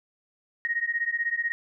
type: beating tone pair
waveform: sine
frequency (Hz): 1864.7 / 1880.7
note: A#6 / A#6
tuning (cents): 0 / +15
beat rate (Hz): 16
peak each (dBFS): -28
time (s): 0.65-1.52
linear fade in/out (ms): 0
effects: none